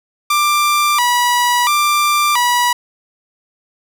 sawtooth tone with vibrato, 1073 Hz, C6, 43 cents sharp, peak -8 dBFS, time 0.3-2.73 s, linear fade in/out 5 ms, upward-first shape square, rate 0.73 Hz, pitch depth 170 cents each way, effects none

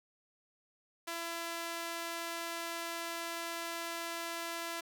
sawtooth tone with high-pass filter, 336.2 Hz, E4, 34 cents sharp, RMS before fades -40 dBFS, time 1.07-4.81 s, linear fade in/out 10 ms, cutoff 740 Hz, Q 0.58, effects none

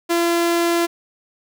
sawtooth tone, 340.8 Hz, F4, 42 cents flat, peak -12 dBFS, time 0.09-0.87 s, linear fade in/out 20 ms, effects none

